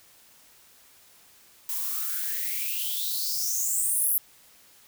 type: noise with high-pass filter sweep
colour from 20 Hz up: violet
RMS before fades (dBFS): -28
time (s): 1.69-4.18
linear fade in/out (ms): 0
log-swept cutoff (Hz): 900 to 12000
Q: 8.1
effects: white hiss -56 dBFS RMS until 4.87 s